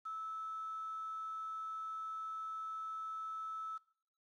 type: tone with quantisation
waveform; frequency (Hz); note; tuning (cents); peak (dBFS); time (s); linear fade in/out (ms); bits
sine; 1307; E6; -15; -40; 0.05-3.78; 10; 10
effects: noise-tail reverb RT60 0.6 s tail -21 dB re dry + low-pass 6000 Hz 12 dB/octave